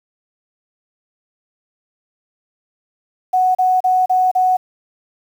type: tone bursts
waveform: sine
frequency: 740 Hz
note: F#5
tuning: in tune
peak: -11 dBFS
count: 5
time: 3.33-4.57 s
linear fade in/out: 10 ms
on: 220 ms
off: 35 ms
effects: 7-bit